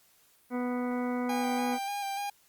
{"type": "harmonic tone", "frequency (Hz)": 246.9, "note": "B3", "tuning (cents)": 0, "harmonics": [1, 2, 3, 4, 5, 6, 8, 9], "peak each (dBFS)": [-30, -36, -40, -42, -44, -46, -48, -49], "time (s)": [0.5, 1.79], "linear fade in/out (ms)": 50}
{"type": "tone with vibrato", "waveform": "45% pulse", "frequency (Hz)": 800, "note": "G5", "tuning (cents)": 35, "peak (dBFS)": -32, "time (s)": [1.29, 2.3], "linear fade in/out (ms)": 5, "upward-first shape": "square", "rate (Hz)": 3.4, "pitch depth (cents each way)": 22}
{"effects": ["white hiss -64 dBFS RMS until 2.48 s", "Opus 48 kbps"]}